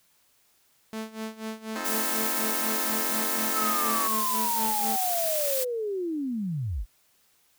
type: tone with tremolo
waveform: sawtooth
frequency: 220.1 Hz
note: A3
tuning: 1 cent sharp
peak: -27 dBFS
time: 0.93-4.96 s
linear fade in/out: 0 ms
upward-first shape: sine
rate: 4.1 Hz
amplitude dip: 85%
type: chord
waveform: 10% pulse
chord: F dominant seventh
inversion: second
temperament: just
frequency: 261.9 / 314.3 / 349.2 / 436.5 Hz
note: C4 / Eb4 / F4 / A4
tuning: +2 / +18 / 0 / -14 cents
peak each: -29 / -28 / -34 / -29 dBFS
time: 1.75-4.08 s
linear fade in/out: 10 ms
type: noise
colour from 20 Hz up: blue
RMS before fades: -29 dBFS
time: 1.84-5.65 s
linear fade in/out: 20 ms
type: linear sweep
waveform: sine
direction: down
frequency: 1318.5 to 33.9 Hz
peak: -27 dBFS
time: 3.53-6.86 s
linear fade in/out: 50 ms
effects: white hiss -65 dBFS RMS until 7.58 s